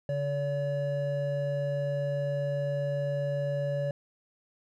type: tone pair together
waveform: triangle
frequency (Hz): 142.5 / 570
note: C#3 / C#5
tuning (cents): +48 / +48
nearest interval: 2 octaves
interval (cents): 2400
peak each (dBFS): -29 / -28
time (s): 0.09-3.91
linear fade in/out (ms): 2
effects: none